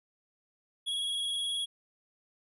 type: tone with vibrato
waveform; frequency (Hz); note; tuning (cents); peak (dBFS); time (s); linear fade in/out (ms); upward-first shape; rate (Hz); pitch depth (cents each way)
square; 3322; G#7; 0; -31; 0.86-1.66; 20; square; 19; 19
effects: resampled to 24000 Hz